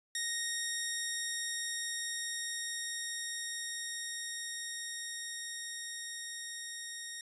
10% pulse tone with level ramp, 1864.7 Hz, A#6, in tune, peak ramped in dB -24 to -32 dBFS, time 0.15-7.21 s, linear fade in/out 2 ms, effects resampled to 24000 Hz

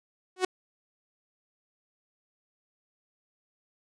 sawtooth tone with exponential growth, 370 Hz, F#4, in tune, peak -16 dBFS, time 0.36-0.45 s, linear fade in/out 5 ms, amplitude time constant 18 ms, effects resampled to 22050 Hz

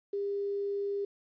sine tone with quantisation, 401.7 Hz, G4, 42 cents sharp, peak -30 dBFS, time 0.13-1.05 s, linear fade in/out 5 ms, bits 10, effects resampled to 11025 Hz

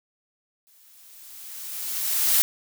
blue noise with exponential growth, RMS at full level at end -18 dBFS, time 0.67-2.42 s, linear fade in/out 0 ms, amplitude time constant 380 ms, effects none

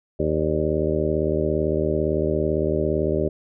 harmonic tone with a mistuned harmonic, 77.78 Hz, D#2, in tune, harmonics 1 / 2 / 3 / 4 / 5 / 6 / 7 / 8, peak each -28 / -28 / -30 / -28 / -24 / -30 / -30 / -28 dBFS, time 0.19-3.29 s, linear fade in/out 10 ms, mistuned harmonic 8, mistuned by -67 cents, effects none

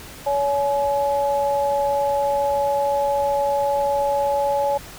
sine tone pair together, 564.8 / 847 Hz, C#5 / G#5, +32 / +34 cents, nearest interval perfect fifth, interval 702 cents, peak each -20 / -21 dBFS, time 0.26-4.78 s, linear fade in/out 10 ms, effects pink hiss -39 dBFS RMS until 4.98 s

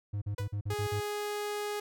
triangle tone bursts, 102.3 Hz, G#2, 26 cents flat, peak -29 dBFS, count 7, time 0.13-1.004 s, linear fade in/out 10 ms, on 88 ms, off 43 ms
sawtooth tone with exponential decay, 493.9 Hz, B4, in tune, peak -31 dBFS, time 0.38-0.56 s, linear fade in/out 5 ms, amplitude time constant 37 ms
sawtooth tone, 415.3 Hz, G#4, in tune, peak -29 dBFS, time 0.7-1.8 s, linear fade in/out 5 ms
effects none

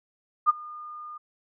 sine tone with ADSR envelope, 1216 Hz, D#6, 40 cents flat, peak -13 dBFS, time 0.46-1.18 s, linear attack 33 ms, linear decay 21 ms, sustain -24 dB, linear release 10 ms, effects none

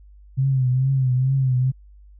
sine tone with vibrato, 130.81 Hz, C3, in tune, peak -16 dBFS, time 0.37-1.72 s, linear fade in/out 20 ms, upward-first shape triangle, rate 2.3 Hz, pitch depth 80 cents each way, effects added 50 Hz sine -44 dBFS peak until 2.19 s

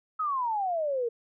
sine exponential sweep, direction down, 1300 to 455.4 Hz, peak -26 dBFS, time 0.19-1.09 s, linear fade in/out 10 ms, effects none

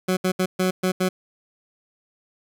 20% pulse tone bursts at uneven times, 185 Hz, F#3, in tune, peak -14 dBFS, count 6, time 0.08-0.17 / 0.24-0.32 / 0.39-0.46 / 0.59-0.71 / 0.83-0.92 / 1-1.09 s, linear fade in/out 10 ms, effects none

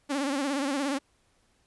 sawtooth tone with vibrato, 278.5 Hz, C#4, 8 cents sharp, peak -23 dBFS, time 0.09-0.99 s, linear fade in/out 20 ms, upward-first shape sine, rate 17 Hz, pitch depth 93 cents each way, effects pink hiss -68 dBFS RMS until 1.66 s + resampled to 24000 Hz

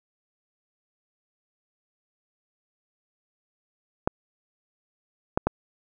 clicks, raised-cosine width 1 ms, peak -7 dBFS, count 3, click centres 4.075 / 5.375 / 5.47 s, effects none

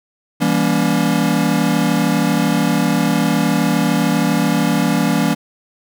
square chord, E diminished seventh, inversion none, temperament just, 164.81 / 197.78 / 237.3 / 284.8 Hz, E3 / G3 / Bb3 / Db4, 0 / +16 / +31 / +47 cents, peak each -20 dBFS, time 0.4-5.35 s, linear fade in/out 20 ms, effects none

